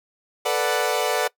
sawtooth chord, B minor seventh, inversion third, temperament equal, 440 / 493.9 / 587.3 / 740 Hz, A4 / B4 / D5 / F#5, 0 / 0 / 0 / 0 cents, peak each -22 dBFS, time 0.45-1.28 s, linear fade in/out 10 ms, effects noise-tail reverb RT60 0.1 s tail -21 dB re dry

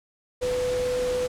sine tone in noise, 498.9 Hz, B4, 17 cents sharp, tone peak -23 dBFS, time 0.41-1.28 s, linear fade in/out 20 ms, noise pink, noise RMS -35 dBFS, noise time 0.41-1.28 s, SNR +9 dB, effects low-pass 9000 Hz 12 dB/octave

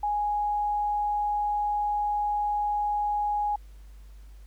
sine tone, 830 Hz, G#5, 1 cent flat, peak -24 dBFS, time 0.03-3.56 s, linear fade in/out 5 ms, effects added 50 Hz sine -44 dBFS peak until 4.46 s + pink hiss -63 dBFS RMS until 4.46 s

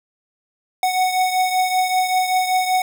square beating tone pair, 740 / 745.2 Hz, F#5 / F#5, 0 / +12 cents, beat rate 5.2 Hz, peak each -18 / -24 dBFS, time 0.83-2.82 s, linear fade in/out 2 ms, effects none

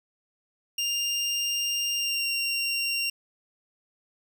25% pulse tone with pitch glide, 2800 to 2765 Hz, F7 to F7, +4 to -18 cents, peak -22 dBFS, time 0.78-3.1 s, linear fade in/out 5 ms, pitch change -22 cents, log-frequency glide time 1.96-2.26 s, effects none

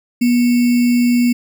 sine tone with sample-and-hold, 242 Hz, B3, 35 cents flat, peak -10 dBFS, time 0.21-1.33 s, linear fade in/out 10 ms, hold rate 2450 Hz, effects none

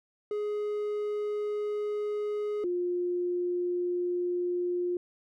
triangle / sine tone pair in turn, 417.8 / 354.5 Hz, G#4 / F4, +10 / +26 cents, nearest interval minor third, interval 284 cents, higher first, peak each -27 dBFS, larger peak neither, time 0.31-2.64 / 2.64-4.97 s, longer neither, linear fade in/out 2 ms, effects none

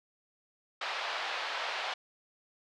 pink band-pass noise, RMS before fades -36 dBFS, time 0.81-1.94 s, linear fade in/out 5 ms, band 650 to 4200 Hz, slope 24 dB/octave, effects none

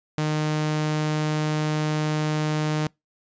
sawtooth tone, 153.2 Hz, D#3, 27 cents flat, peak -18 dBFS, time 0.18-2.87 s, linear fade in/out 0 ms, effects noise-tail reverb RT60 0.2 s tail -26 dB re dry + resampled to 16000 Hz

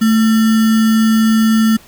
sine tone with sample-and-hold, 221.2 Hz, A3, 9 cents sharp, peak -8 dBFS, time 0.01-1.77 s, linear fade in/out 10 ms, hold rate 1575 Hz, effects pink hiss -43 dBFS RMS until 1.87 s

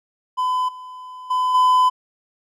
triangle tone with level steps, 1010 Hz, B5, 39 cents sharp, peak -16 / -32 / -15 / -10 dBFS, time 0.37-1.9 s, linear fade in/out 20 ms, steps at 0.68 / 1.3 / 1.54 s, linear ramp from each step 10 ms, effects none

